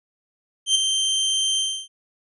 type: tone with ADSR envelope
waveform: sawtooth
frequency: 3136 Hz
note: G7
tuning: in tune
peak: -10 dBFS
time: 0.66-1.88 s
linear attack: 91 ms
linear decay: 10 ms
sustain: -6 dB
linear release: 300 ms
effects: resampled to 24000 Hz